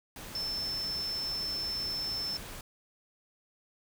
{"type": "tone in noise", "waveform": "sine", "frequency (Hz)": 5300, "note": "E8", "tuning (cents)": 9, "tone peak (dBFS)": -32, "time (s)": [0.35, 2.37], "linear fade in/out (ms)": 2, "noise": "pink", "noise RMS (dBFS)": -44, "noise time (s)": [0.16, 2.61], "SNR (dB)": 9, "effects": []}